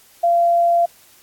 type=tone; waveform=sine; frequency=687 Hz; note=F5; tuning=29 cents flat; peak=-12 dBFS; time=0.23-0.86 s; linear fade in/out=10 ms; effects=white hiss -50 dBFS RMS until 1.22 s + AAC 64 kbps